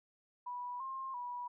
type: tone with pitch steps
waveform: sine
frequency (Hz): 981 / 1063 / 975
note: B5 / C6 / B5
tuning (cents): -12 / +27 / -23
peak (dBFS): -39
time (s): 0.46-1.48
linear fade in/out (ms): 10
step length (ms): 340
effects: none